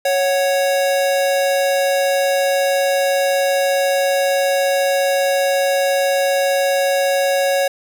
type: tone pair together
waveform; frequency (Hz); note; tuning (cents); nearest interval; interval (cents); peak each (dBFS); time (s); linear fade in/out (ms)
square; 553.6 / 739; C#5 / F#5; -2 / -2; perfect fourth; 500; -16 / -22; 0.05-7.68; 5
effects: none